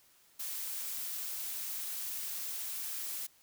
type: noise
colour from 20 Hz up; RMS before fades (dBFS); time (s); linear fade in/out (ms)
blue; -39; 0.39-3.27; 10
effects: white hiss -65 dBFS RMS until 3.42 s